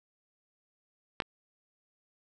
clicks, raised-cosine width 0.3 ms, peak -11 / -28 dBFS, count 2, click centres 1.202 / 1.221 s, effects none

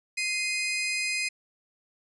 sawtooth tone pair together, 2088 / 2489 Hz, C7 / D#7, -4 / 0 cents, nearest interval minor third, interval 304 cents, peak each -28 / -25 dBFS, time 0.17-1.29 s, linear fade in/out 10 ms, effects resampled to 24000 Hz

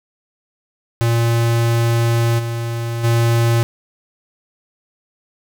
square tone with level steps, 116.54 Hz, A#2, in tune, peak -14 / -21 / -13 dBFS, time 1.01-3.63 s, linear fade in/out 0 ms, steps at 2.38 / 3.03 s, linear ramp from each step 20 ms, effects none

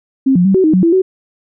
sine tone with pitch steps, 266.8 / 177.8 / 193.2 / 376.6 / 312.6 / 185 / 334.4 / 375.8 Hz, C4 / F3 / G3 / F#4 / D#4 / F#3 / E4 / F#4, +34 / +31 / -25 / +31 / +8 / 0 / +25 / +27 cents, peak -7 dBFS, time 0.26-1.02 s, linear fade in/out 10 ms, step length 95 ms, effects none

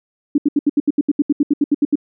sine tone bursts, 290 Hz, D4, 22 cents flat, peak -10 dBFS, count 16, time 0.35-1.956 s, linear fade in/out 5 ms, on 31 ms, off 74 ms, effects none

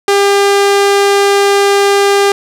sawtooth tone, 400.3 Hz, G4, 36 cents sharp, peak -3 dBFS, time 0.08-2.32 s, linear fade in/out 2 ms, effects low-pass 10000 Hz 12 dB/octave + 7-bit

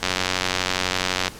click train, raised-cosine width 0.2 ms, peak -3 dBFS, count 116, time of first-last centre 0.03-1.28 s, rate 92 Hz, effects pink hiss -40 dBFS RMS until 1.39 s + low-pass 12000 Hz 12 dB/octave

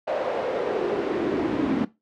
brown noise with high-pass filter sweep, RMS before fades -25 dBFS, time 0.07-1.85 s, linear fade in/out 10 ms, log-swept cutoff 600 to 250 Hz, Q 5.1, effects noise-tail reverb RT60 0.2 s tail -17 dB re dry + low-pass 3000 Hz 12 dB/octave

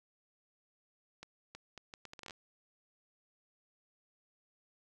accelerating click train, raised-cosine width 0.2 ms, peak -30 dBFS, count 12, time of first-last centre 1.23-2.308 s, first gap 320 ms, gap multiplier 0.71, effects none

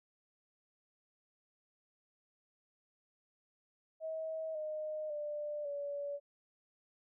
sine tone with pitch steps, 639 / 615.8 / 593.5 / 571.9 Hz, D#5 / D#5 / D5 / D5, +46 / -18 / +18 / -46 cents, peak -37 dBFS, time 4-6.2 s, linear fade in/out 50 ms, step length 550 ms, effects none

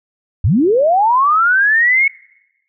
sine linear sweep, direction up, 69.3 to 2217 Hz, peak -9 dBFS, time 0.44-2.08 s, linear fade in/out 5 ms, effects noise-tail reverb RT60 1.0 s tail -25 dB re dry

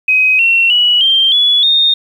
sine tone with pitch steps, 2524 / 2721 / 2933 / 3162 / 3408 / 3674 Hz, D#7 / F7 / F#7 / G7 / G#7 / A#7, +24 / -46 / -16 / +14 / +44 / -26 cents, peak -7 dBFS, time 0.08-1.94 s, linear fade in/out 5 ms, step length 310 ms, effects 7-bit

